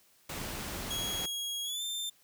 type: noise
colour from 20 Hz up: pink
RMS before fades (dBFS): -39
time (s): 0.29-1.26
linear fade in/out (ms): 5
type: tone with pitch glide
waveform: sawtooth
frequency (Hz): 3300 to 3578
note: G#7 to A7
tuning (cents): -12 to +28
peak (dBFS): -31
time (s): 0.9-2.1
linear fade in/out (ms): 10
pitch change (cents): +140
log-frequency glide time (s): 1.64-1.83
effects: white hiss -65 dBFS RMS until 2.23 s